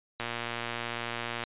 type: click train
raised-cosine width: 0.3 ms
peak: -17 dBFS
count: 147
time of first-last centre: 0.2-1.437 s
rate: 118 Hz
effects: resampled to 8000 Hz